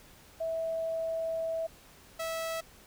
sine / sawtooth tone pair in turn, 653 / 653 Hz, E5 / E5, -17 / -17 cents, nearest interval unison, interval 0 cents, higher neither, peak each -30 / -29 dBFS, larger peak second, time 0.4-1.67 / 2.19-2.61 s, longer first, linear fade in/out 10 ms, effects pink hiss -56 dBFS RMS until 2.86 s

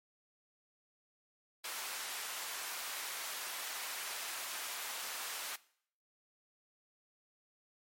pink high-pass noise, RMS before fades -42 dBFS, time 1.64-5.56 s, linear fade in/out 5 ms, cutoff 990 Hz, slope 12 dB/octave, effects noise-tail reverb RT60 0.6 s tail -20 dB re dry + MP3 64 kbps

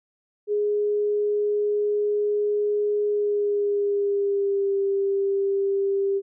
sine tone with pitch glide, 415.3 to 394.7 Hz, G#4 to G4, 0 to +12 cents, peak -20 dBFS, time 0.47-6.22 s, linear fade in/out 50 ms, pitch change -88 cents, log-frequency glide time 3.08-4.77 s, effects none

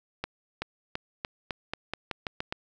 accelerating click train, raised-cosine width 0.3 ms, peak -15 dBFS, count 11, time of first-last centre 0.24-2.525 s, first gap 380 ms, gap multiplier 0.88, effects none

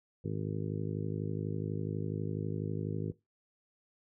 harmonic tone, 52.1 Hz, G#1, 6 cents sharp, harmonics 2 / 3 / 4 / 5 / 6 / 7 / 8 / 9, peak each -38 / -37 / -44 / -43 / -47 / -43 / -45 / -46 dBFS, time 0.24-3.12 s, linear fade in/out 10 ms, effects noise-tail reverb RT60 0.2 s tail -18 dB re dry

